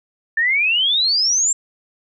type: exponential sweep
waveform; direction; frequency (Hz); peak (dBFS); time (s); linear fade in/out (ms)
sine; up; 1757 to 7550; -14; 0.37-1.53; 5
effects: none